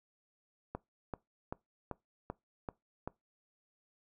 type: click train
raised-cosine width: 1 ms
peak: -24 dBFS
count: 7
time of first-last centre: 0.75-3.076 s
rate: 2.58 Hz
effects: noise-tail reverb RT60 0.2 s tail -22 dB re dry